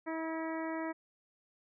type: harmonic tone with a mistuned harmonic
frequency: 322.3 Hz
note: E4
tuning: 39 cents flat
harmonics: 1 / 2 / 3 / 4 / 5 / 6 / 7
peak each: -37 / -41 / -43 / -48 / -49 / -47 / -52 dBFS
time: 0.06-0.93 s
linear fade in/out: 20 ms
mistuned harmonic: 5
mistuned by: +23 cents
effects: none